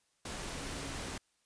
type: tone in noise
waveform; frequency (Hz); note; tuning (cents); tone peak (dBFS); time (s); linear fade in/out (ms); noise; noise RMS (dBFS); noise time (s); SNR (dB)
sine; 277.5; C#4; +2; -50; 0.53-0.99; 5; pink; -41; 0.25-1.18; -12
effects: white hiss -75 dBFS RMS until 1.45 s + resampled to 22050 Hz